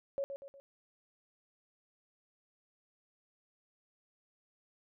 sine tone with echo, 554 Hz, C#5, 1 cent flat, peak -32 dBFS, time 0.18-0.24 s, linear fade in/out 0 ms, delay 120 ms, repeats 3, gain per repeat -7 dB, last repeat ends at 0.6 s, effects none

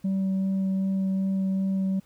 sine tone with vibrato, 191.8 Hz, G3, 37 cents flat, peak -20 dBFS, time 0.04-2 s, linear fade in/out 10 ms, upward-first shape sine, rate 2.6 Hz, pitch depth 8 cents each way, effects tanh soft clip ceiling -22 dBFS + pink hiss -62 dBFS RMS until 2.05 s

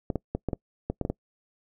clicks, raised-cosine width 2 ms, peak -14 dBFS, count 9, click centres 0.102 / 0.157 / 0.35 / 0.487 / 0.532 / 0.9 / 1.013 / 1.051 / 1.1 s, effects noise-tail reverb RT60 0.1 s tail -24 dB re dry

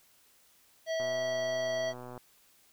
harmonic tone, 649 Hz, E5, 27 cents flat, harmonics 1 / 3 / 5 / 7 / 9, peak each -30 / -40 / -44 / -47 / -49 dBFS, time 0.86-1.94 s, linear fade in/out 50 ms
click train, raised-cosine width 1 ms, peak -31 dBFS, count 147, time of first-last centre 1-2.177 s, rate 124 Hz
effects white hiss -64 dBFS RMS until 2.72 s

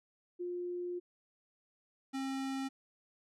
sine / square tone pair in turn, 354.2 / 268.4 Hz, F4 / C4, +24 / +44 cents, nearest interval perfect fourth, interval 480 cents, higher first, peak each -36 / -36 dBFS, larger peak neither, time 0.39-1 / 2.13-2.69 s, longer first, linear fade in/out 20 ms, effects low-pass 9000 Hz 12 dB/octave

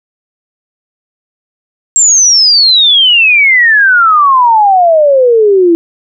sine exponential sweep, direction down, 7560 to 329.6 Hz, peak -3 dBFS, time 1.96-5.75 s, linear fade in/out 0 ms, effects none

